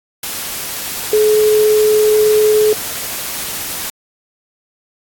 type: tone in noise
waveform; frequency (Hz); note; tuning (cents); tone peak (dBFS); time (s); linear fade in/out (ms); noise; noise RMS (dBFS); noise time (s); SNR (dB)
sine; 427.4; G#4; +50; -8; 1.13-2.73; 2; white; -23; 0.23-3.9; +12
effects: AAC 64 kbps